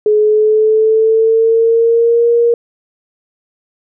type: tone with pitch glide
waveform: sine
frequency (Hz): 423.9 to 470.3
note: G#4 to A#4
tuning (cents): +35 to +15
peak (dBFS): -7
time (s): 0.06-2.54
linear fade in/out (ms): 2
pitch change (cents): +180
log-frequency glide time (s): 0.17-2.27
effects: none